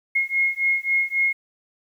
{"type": "beating tone pair", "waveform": "sine", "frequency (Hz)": [2154, 2157.7], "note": ["C7", "C#7"], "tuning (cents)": [50, -47], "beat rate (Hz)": 3.7, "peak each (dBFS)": -22, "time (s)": [0.15, 1.33], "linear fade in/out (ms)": 10, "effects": ["9-bit"]}